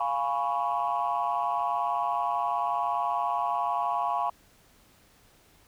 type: chord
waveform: sine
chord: C# dominant seventh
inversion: first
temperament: equal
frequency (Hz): 698.5 / 830.6 / 987.8 / 1108.7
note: E#5 / G#5 / B5 / C#6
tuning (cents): 0 / 0 / 0 / 0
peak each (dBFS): -30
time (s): 0-4.3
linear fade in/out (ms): 5
effects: tanh soft clip ceiling -18 dBFS + pink hiss -60 dBFS RMS until 5.67 s